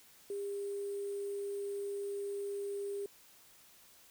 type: tone with sample-and-hold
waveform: sine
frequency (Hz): 401.8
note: G4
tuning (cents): +43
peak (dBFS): -36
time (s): 0.3-3.06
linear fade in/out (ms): 2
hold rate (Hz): 8820
effects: white hiss -61 dBFS RMS until 4.1 s